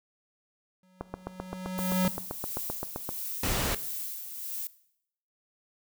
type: tone with exponential growth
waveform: square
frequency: 185 Hz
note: F#3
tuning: in tune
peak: -22 dBFS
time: 0.83-2.08 s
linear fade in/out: 2 ms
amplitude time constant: 270 ms
type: click train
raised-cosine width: 1 ms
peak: -19 dBFS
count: 17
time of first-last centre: 1.01-3.091 s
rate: 7.69 Hz
type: noise with tremolo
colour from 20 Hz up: violet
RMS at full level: -35 dBFS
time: 1.78-4.67 s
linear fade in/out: 0 ms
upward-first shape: sine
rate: 1.5 Hz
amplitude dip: 50%
type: noise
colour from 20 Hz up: pink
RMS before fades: -29 dBFS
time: 3.43-3.75 s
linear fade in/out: 5 ms
effects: noise-tail reverb RT60 0.7 s tail -18 dB re dry